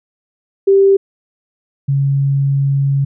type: tone pair in turn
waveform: sine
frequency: 392 / 138.59 Hz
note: G4 / C#3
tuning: 0 / 0 cents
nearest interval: octave + tritone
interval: 1800 cents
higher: first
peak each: -6 / -11 dBFS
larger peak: first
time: 0.67-0.97 / 1.88-3.05 s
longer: second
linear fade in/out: 10 ms
effects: none